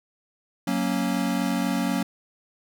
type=chord; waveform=square; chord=F# major; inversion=none; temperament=equal; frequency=185 / 233.1 / 277.2 Hz; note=F#3 / A#3 / C#4; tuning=0 / 0 / 0 cents; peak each=-28 dBFS; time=0.67-2.03 s; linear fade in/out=5 ms; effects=none